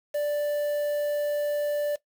triangle tone with quantisation, 587.3 Hz, D5, in tune, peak -22 dBFS, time 0.14-1.96 s, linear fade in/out 10 ms, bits 7, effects noise-tail reverb RT60 0.1 s tail -17 dB re dry

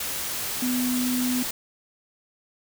sine tone in noise, 250 Hz, B3, 21 cents sharp, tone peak -23 dBFS, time 0.62-1.43 s, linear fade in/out 5 ms, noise white, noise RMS -30 dBFS, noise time 0-1.51 s, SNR +4 dB, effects none

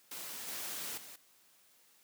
white noise with level steps, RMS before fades -44 / -41 / -51 dBFS, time 0.11-1.16 s, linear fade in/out 5 ms, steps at 0.47 / 0.97 s, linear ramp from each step 10 ms, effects white hiss -66 dBFS RMS until 2.03 s + high-pass 150 Hz 12 dB/octave

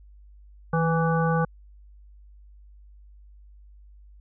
harmonic tone with a mistuned harmonic, 165.2 Hz, E3, 4 cents sharp, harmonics 1 / 3 / 5 / 7 / 9, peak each -22 / -27 / -29 / -30 / -32 dBFS, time 0.73-1.45 s, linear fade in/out 5 ms, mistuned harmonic 1, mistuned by -39 cents, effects added 50 Hz sine -47 dBFS peak until 4.2 s

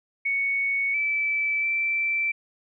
sine tone with pitch steps, 2222 / 2314 / 2335 Hz, C#7 / D7 / D7, +4 / -26 / -11 cents, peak -22 dBFS, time 0.25-2.32 s, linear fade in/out 10 ms, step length 690 ms, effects none

